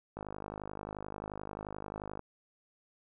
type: click train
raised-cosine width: 1 ms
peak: -26 dBFS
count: 105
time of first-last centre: 0.17-2.193 s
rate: 51.4 Hz
effects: none